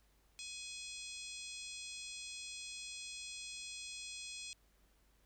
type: harmonic tone with a mistuned harmonic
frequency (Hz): 840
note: G#5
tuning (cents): +19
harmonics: 3 / 4 / 5 / 6 / 7 / 8 / 9 / 10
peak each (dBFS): -51 / -52 / -53 / -54 / -55 / -58 / -55 / -54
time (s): 0.39-4.53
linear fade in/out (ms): 0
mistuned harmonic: 7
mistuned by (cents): -17
effects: added 50 Hz sine -70 dBFS peak until 5.25 s + pink hiss -74 dBFS RMS until 5.25 s